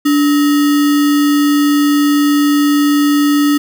sine tone with sample-and-hold, 290.8 Hz, D4, 17 cents flat, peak -8 dBFS, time 0.05-3.58 s, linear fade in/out 10 ms, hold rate 1575 Hz, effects none

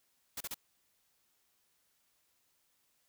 white noise bursts, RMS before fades -40 dBFS, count 3, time 0.37-0.544 s, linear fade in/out 5 ms, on 36 ms, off 33 ms, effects white hiss -75 dBFS RMS until 3.08 s

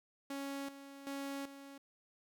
sawtooth tone with tremolo, 277.2 Hz, C#4, in tune, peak -36 dBFS, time 0.3-1.78 s, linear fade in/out 5 ms, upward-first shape square, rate 1.3 Hz, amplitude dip 70%, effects none

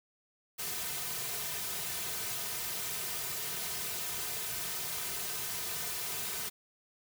white noise with comb filter, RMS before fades -37 dBFS, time 0.58-6.5 s, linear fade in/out 20 ms, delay 3.6 ms, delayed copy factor -0.95, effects none

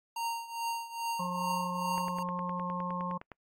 square tone with tremolo, 926 Hz, A#5, 12 cents flat, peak -31 dBFS, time 0.16-2.23 s, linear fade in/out 5 ms, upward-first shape triangle, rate 2.4 Hz, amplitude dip 85%
harmonic tone, 178.8 Hz, F3, 41 cents sharp, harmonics 1 / 3 / 5 / 6, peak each -36 / -42 / -40 / -36 dBFS, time 1.19-3.18 s, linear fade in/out 10 ms
click train, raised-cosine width 0.5 ms, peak -29 dBFS, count 14, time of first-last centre 1.98-3.317 s, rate 9.72 Hz
effects noise-tail reverb RT60 0.1 s tail -26 dB re dry + AAC 64 kbps

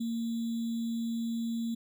sine tone with sample-and-hold, 230.1 Hz, A#3, 22 cents flat, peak -30 dBFS, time 0-1.75 s, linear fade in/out 10 ms, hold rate 3675 Hz, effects none

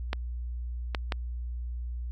clicks, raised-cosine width 0.3 ms, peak -13 dBFS, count 3, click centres 0.131 / 0.948 / 1.122 s, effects added 60 Hz sine -32 dBFS peak until 2.11 s

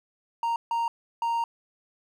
triangle tone bursts at uneven times, 929 Hz, A#5, 6 cents flat, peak -22 dBFS, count 3, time 0.43-0.56 / 0.71-0.88 / 1.22-1.44 s, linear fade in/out 2 ms, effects none

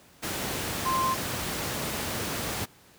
sine tone in noise, 1046.5 Hz, C6, in tune, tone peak -24 dBFS, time 0.85-1.15 s, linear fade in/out 20 ms, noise pink, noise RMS -31 dBFS, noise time 0.22-2.66 s, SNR +4 dB, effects pink hiss -56 dBFS RMS until 2.98 s + high-pass 80 Hz 12 dB/octave

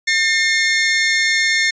sawtooth tone pair together, 1804.1 / 2142 Hz, A6 / C7, +43 / +40 cents, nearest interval minor third, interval 297 cents, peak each -13 dBFS, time 0.07-1.71 s, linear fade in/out 10 ms, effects resampled to 16000 Hz

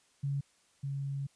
sine tone pair in turn, 140 / 138.79 Hz, C#3 / C#3, +18 / +2 cents, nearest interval unison, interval 16 cents, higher first, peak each -30 / -33 dBFS, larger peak first, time 0.23-0.41 / 0.83-1.27 s, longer second, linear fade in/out 10 ms, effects white hiss -68 dBFS RMS until 1.35 s + resampled to 22050 Hz

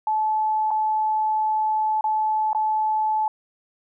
sine tone with dropouts, 865 Hz, A5, 30 cents flat, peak -19 dBFS, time 0.07-3.28 s, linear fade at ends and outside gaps 2 ms, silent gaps 0.707-0.712 / 2.01-2.041 / 2.531-2.548 s, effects none

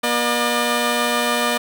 10% pulse tone pair together, 239.5 / 602.2 Hz, A#3 / D5, +47 / +43 cents, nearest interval octave + major third, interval 1596 cents, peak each -12 dBFS, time 0.03-1.58 s, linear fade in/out 10 ms, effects none

